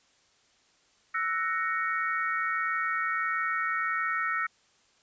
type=chord; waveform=sine; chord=F# dominant seventh; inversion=third; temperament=equal with one note detuned; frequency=1318.5 / 1480 / 1864.7 / 2229 Hz; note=E6 / F#6 / A#6 / C#7; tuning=0 / 0 / 0 / +9 cents; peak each=-30 / -35 / -31 / -36 dBFS; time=1.14-4.47 s; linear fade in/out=10 ms; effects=white hiss -65 dBFS RMS until 5.02 s + resampled to 16000 Hz